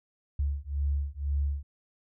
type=beating tone pair; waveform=sine; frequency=70.1 / 72.1 Hz; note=C#2 / D2; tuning=+20 / -31 cents; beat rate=2 Hz; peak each=-30 dBFS; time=0.39-1.63 s; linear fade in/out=5 ms; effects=none